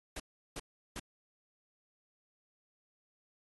pink noise bursts, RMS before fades -41 dBFS, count 3, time 0.16-0.997 s, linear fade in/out 5 ms, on 39 ms, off 360 ms, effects AAC 32 kbps

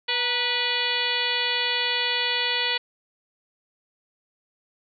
harmonic tone with a mistuned harmonic, 490 Hz, B4, 14 cents flat, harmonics 1 / 2 / 3 / 4 / 5 / 6 / 7 / 8 / 9, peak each -35 / -33 / -35 / -29 / -30 / -29 / -29 / -33 / -31 dBFS, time 0.08-2.78 s, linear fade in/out 10 ms, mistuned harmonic 2, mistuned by -64 cents, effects none

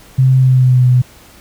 sine tone with pitch glide, 130.81 to 125.55 Hz, C3 to B2, 0 to +29 cents, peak -6 dBFS, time 0.18-1.02 s, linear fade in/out 10 ms, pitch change -71 cents, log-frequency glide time 0.37-0.86 s, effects pink hiss -42 dBFS RMS until 1.4 s

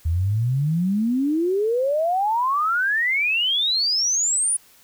sine exponential sweep, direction up, 77.78 to 9920 Hz, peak -18 dBFS, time 0.05-4.57 s, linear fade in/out 10 ms, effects white hiss -53 dBFS RMS until 4.83 s

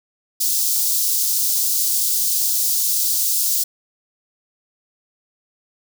white high-pass noise, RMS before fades -19 dBFS, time 0.4-3.64 s, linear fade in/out 10 ms, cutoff 4600 Hz, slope 24 dB/octave, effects none

